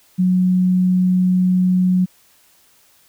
sine tone, 183.1 Hz, F#3, 18 cents flat, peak -12 dBFS, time 0.18-2.06 s, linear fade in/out 20 ms, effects white hiss -54 dBFS RMS until 3.08 s

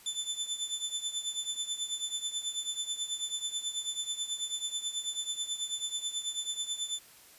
25% pulse tone with tremolo, 3520 Hz, A7, in tune, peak -26 dBFS, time 0.06-6.99 s, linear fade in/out 2 ms, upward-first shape triangle, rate 9.2 Hz, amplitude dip 85%, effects white hiss -56 dBFS RMS until 7.38 s + resampled to 32000 Hz

